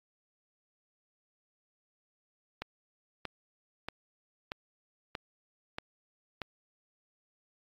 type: click train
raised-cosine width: 0.3 ms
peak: -20 dBFS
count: 7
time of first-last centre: 2.62-6.417 s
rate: 1.58 Hz
effects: AAC 32 kbps